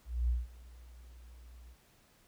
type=tone with ADSR envelope; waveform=sine; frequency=60 Hz; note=B1; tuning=49 cents flat; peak=-26 dBFS; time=0.05-1.77 s; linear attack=240 ms; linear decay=180 ms; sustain=-24 dB; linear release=59 ms; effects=pink hiss -66 dBFS RMS until 2.27 s